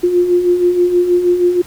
sine beating tone pair, 349.2 / 355.5 Hz, F4 / F4, 0 / +31 cents, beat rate 6.3 Hz, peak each -18 / -10 dBFS, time 0.03-1.62 s, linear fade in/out 10 ms, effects pink hiss -39 dBFS RMS until 1.66 s

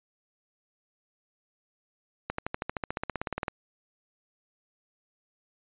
accelerating click train, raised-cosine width 0.5 ms, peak -15 dBFS, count 19, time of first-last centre 2.3-3.482 s, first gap 84 ms, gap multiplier 0.97, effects resampled to 8000 Hz

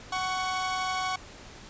sawtooth tone pair together, 746 / 1112.9 Hz, F#5 / C#6, +14 / +6 cents, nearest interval perfect fifth, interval 692 cents, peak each -27 dBFS, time 0.12-1.16 s, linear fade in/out 5 ms, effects pink hiss -47 dBFS RMS until 1.69 s + resampled to 16000 Hz

